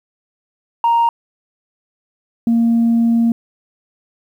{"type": "tone pair in turn", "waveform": "sine", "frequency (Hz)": [932.3, 231.7], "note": ["A#5", "A#3"], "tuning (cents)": [0, -10], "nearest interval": "2 octaves", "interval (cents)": 2410, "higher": "first", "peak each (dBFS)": -9, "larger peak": "neither", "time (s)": [[0.84, 1.09], [2.47, 3.32]], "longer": "second", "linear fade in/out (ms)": 2, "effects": ["tanh soft clip ceiling -8 dBFS", "8-bit"]}